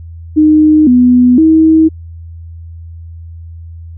sine tone with pitch steps, 307.4 / 247.8 / 318.8 Hz, D#4 / B3 / D#4, -21 / +6 / +42 cents, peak -3 dBFS, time 0.36-1.89 s, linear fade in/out 20 ms, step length 510 ms, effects added 83 Hz sine -26 dBFS peak until 3.97 s

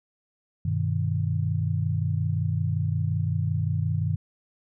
sine chord, G augmented, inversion none, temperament equal, 98 / 123.47 / 155.56 Hz, G2 / B2 / D#3, 0 / 0 / 0 cents, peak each -26 / -29 / -27 dBFS, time 0.65-4.16 s, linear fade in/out 5 ms, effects none

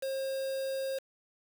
triangle tone with quantisation, 536 Hz, C5, 42 cents sharp, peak -30 dBFS, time 0.02-0.99 s, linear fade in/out 10 ms, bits 7, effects none

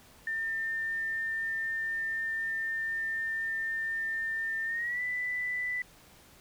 sine tone with pitch glide, 1801 to 1986.8 Hz, A6 to B6, +40 to +10 cents, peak -30 dBFS, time 0.27-5.82 s, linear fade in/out 2 ms, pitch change +170 cents, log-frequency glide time 4.66-5.02 s, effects pink hiss -57 dBFS RMS until 6.4 s

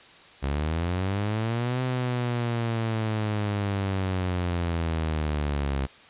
sawtooth linear two-way sweep, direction up then down, 67 to 128.5 to 67 Hz, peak -21 dBFS, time 0.42-5.87 s, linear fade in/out 20 ms, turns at 1.81 s, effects white hiss -50 dBFS RMS until 6.09 s + resampled to 8000 Hz

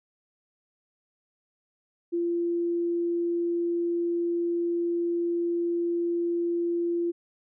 sine tone, 343.1 Hz, F4, 31 cents flat, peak -24 dBFS, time 2.12-7.12 s, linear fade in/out 20 ms, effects none

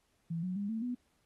sine tone with pitch steps, 166.2 / 183.35 / 202.3 / 223.1 / 246.2 Hz, E3 / F#3 / G#3 / A3 / B3, +15 / -15 / -45 / +24 / -5 cents, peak -33 dBFS, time 0.3-0.95 s, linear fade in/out 10 ms, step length 130 ms, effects pink hiss -75 dBFS RMS until 1.25 s + AAC 32 kbps

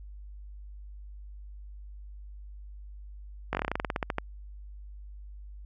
slowing click train, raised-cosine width 0.5 ms, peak -13 dBFS, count 16, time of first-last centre 3.53-4.184 s, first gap 19 ms, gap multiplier 1.11, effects added 50 Hz sine -42 dBFS peak until 5.65 s

